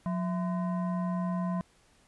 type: tone with frequency modulation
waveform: sine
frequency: 180 Hz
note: F#3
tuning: 47 cents flat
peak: -28 dBFS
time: 0.06-1.61 s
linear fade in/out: 0 ms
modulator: 843 Hz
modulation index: 0.59
effects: pink hiss -64 dBFS RMS until 2.07 s + resampled to 24000 Hz